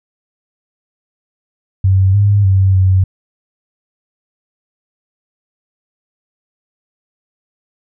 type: tone with pitch steps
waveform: sine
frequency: 95.4 / 101.7 / 95.8 / 94 Hz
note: G2 / G#2 / G2 / F#2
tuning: -47 / -36 / -39 / +28 cents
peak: -7 dBFS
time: 1.84-3.04 s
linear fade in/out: 5 ms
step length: 300 ms
effects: none